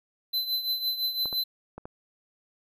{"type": "tone with tremolo", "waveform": "square", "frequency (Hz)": 4040, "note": "B7", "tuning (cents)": 39, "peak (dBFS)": -24, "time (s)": [0.33, 1.44], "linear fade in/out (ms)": 10, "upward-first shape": "triangle", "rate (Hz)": 5.9, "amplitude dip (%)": 75}
{"type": "clicks", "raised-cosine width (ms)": 1, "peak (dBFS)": -25, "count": 4, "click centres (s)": [1.257, 1.328, 1.78, 1.855]}
{"effects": []}